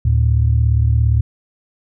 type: tone pair together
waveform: sine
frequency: 74.8 / 112.18 Hz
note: D2 / A2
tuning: +32 / +34 cents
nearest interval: perfect fifth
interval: 702 cents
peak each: -13 dBFS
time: 0.05-1.21 s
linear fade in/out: 5 ms
effects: tanh soft clip ceiling -4 dBFS